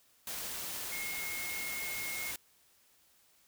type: tone in noise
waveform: sine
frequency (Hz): 2157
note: C#7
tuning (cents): -48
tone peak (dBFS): -39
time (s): 0.92-2.31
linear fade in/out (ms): 2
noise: white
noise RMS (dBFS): -40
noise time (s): 0.27-2.36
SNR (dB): -2
effects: white hiss -67 dBFS RMS until 3.47 s

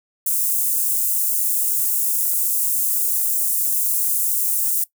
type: high-pass noise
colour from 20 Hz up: white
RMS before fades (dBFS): -20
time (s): 0.26-4.84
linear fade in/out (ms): 5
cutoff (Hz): 8200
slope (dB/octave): 24
effects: noise-tail reverb RT60 0.1 s tail -19 dB re dry

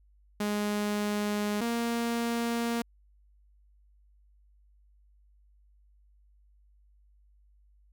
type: tone pair in turn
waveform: sawtooth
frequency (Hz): 207.7 / 233.9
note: G#3 / A#3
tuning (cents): 0 / +6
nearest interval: major second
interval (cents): 206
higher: second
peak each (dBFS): -24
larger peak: neither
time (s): 0.4-1.61 / 1.61-2.82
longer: neither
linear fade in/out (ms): 5
effects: added 50 Hz sine -59 dBFS peak until 7.92 s

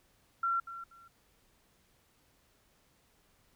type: tone with echo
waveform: sine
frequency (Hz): 1364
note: F6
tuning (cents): -41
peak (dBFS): -28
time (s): 0.43-0.6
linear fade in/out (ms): 5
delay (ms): 240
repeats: 2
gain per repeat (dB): -13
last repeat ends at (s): 1.08
effects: pink hiss -69 dBFS RMS until 3.55 s

